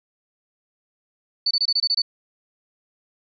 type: tone bursts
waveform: sine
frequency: 4497 Hz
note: C#8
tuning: 24 cents sharp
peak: -17 dBFS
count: 8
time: 1.46-2.02 s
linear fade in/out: 5 ms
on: 49 ms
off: 24 ms
effects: none